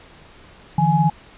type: tone cluster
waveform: sine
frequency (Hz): 151.2 / 168.7 / 836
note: D#3 / E3 / G#5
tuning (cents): -49 / +40 / +11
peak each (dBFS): -18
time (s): 0.78-1.1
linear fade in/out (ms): 5
effects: pink hiss -46 dBFS RMS until 1.37 s + resampled to 8000 Hz